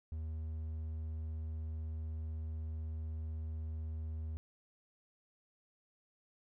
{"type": "tone", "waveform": "triangle", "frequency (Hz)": 79, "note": "D#2", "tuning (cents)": 27, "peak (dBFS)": -36, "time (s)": [0.12, 4.37], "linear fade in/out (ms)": 0, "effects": []}